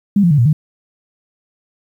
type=tone with pitch steps; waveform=sine; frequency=201.9 / 172 / 146.6 / 118.3 / 153.2 Hz; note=G#3 / F3 / D3 / A#2 / D#3; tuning=-49 / -26 / -3 / +26 / -27 cents; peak=-8 dBFS; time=0.16-0.53 s; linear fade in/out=5 ms; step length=74 ms; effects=8-bit